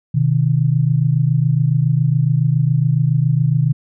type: tone pair together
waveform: sine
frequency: 127.01 / 154.2 Hz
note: B2 / D#3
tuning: +49 / -15 cents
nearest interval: minor third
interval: 336 cents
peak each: -15 dBFS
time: 0.14-3.73 s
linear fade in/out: 10 ms
effects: none